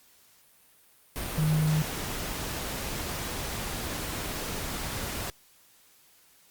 sine tone in noise, 155 Hz, D#3, 6 cents flat, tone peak -22 dBFS, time 1.38-1.82 s, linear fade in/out 0 ms, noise pink, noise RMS -34 dBFS, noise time 1.16-5.3 s, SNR +9 dB, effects white hiss -60 dBFS RMS until 6.5 s + Opus 48 kbps

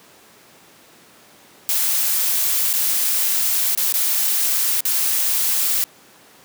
blue noise with dropouts, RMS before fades -19 dBFS, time 1.69-5.84 s, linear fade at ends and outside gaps 0 ms, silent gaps 2.73-2.737 / 3.75-3.775 / 3.924-3.94 / 4.806-4.853 s, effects pink hiss -48 dBFS RMS until 6.44 s + high-pass 200 Hz 12 dB/octave

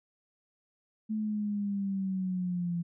sine linear sweep, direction down, 218 to 170 Hz, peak -29 dBFS, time 1.09-2.83 s, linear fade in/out 20 ms, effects none

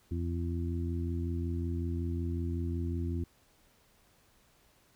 harmonic tone, 85.4 Hz, F2, 38 cents flat, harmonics 1 / 2 / 3 / 4, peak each -32 / -41 / -39 / -41 dBFS, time 0.11-3.24 s, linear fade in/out 5 ms, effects pink hiss -66 dBFS RMS until 4.95 s

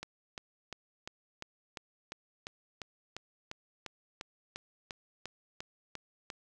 click train, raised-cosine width 0.2 ms, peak -23 dBFS, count 19, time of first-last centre 0.03-6.302 s, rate 2.87 Hz, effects none

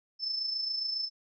sine tone with amplitude modulation, 5270 Hz, E8, 1 cent flat, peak -28 dBFS, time 0.19-1.1 s, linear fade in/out 50 ms, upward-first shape sine, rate 27.3 Hz, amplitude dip 50%, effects none

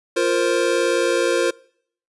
square chord, F suspended fourth, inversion none, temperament equal with one note detuned, 349.2 / 466.2 / 525.4 Hz, F4 / Bb4 / C5, 0 / 0 / +7 cents, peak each -22 dBFS, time 0.16-1.51 s, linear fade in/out 10 ms, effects noise-tail reverb RT60 0.6 s tail -24 dB re dry + resampled to 24000 Hz

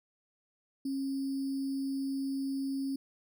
sine tone with sample-and-hold, 271.8 Hz, C#4, 34 cents flat, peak -31 dBFS, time 0.85-2.96 s, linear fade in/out 5 ms, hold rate 4900 Hz, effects none

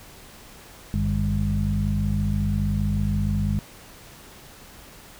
harmonic tone with a mistuned harmonic, 50.6 Hz, G#1, 44 cents flat, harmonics 1 / 2 / 3 / 4, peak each -26 / -25 / -28 / -26 dBFS, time 0.94-3.59 s, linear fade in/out 0 ms, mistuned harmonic 2, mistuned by -75 cents, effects pink hiss -46 dBFS RMS until 5.19 s

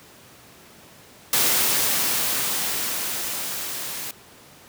white noise with level ramp, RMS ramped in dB -19 to -32 dBFS, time 1.33-4.11 s, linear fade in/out 2 ms, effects pink hiss -48 dBFS RMS until 4.68 s + high-pass 100 Hz 12 dB/octave

